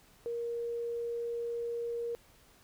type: tone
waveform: sine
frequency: 470 Hz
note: A#4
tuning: 14 cents sharp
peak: -33 dBFS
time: 0.26-2.15 s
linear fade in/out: 0 ms
effects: pink hiss -62 dBFS RMS until 2.63 s